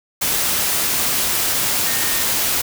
sine tone in noise, 1838 Hz, A#6, 25 cents flat, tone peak -29 dBFS, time 1.86-2.24 s, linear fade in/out 10 ms, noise white, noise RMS -19 dBFS, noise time 0.21-2.62 s, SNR -13 dB, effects none

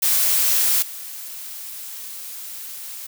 blue noise with level steps, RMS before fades -18 / -34 dBFS, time 0.02-3.07 s, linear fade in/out 10 ms, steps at 0.82 s, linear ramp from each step 5 ms, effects none

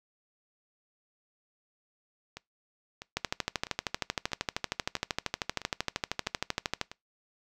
two click trains, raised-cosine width 0.2 ms, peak -23 / -11 dBFS, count 8 / 48, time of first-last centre 2.37-6.915 / 3.17-6.813 s, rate 1.54 / 12.9 Hz, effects noise-tail reverb RT60 0.2 s tail -23 dB re dry

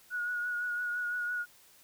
sine tone with vibrato, 1453 Hz, F#6, 32 cents flat, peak -31 dBFS, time 0.1-1.46 s, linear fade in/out 50 ms, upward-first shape triangle, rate 5.9 Hz, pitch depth 30 cents each way, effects white hiss -60 dBFS RMS until 1.83 s

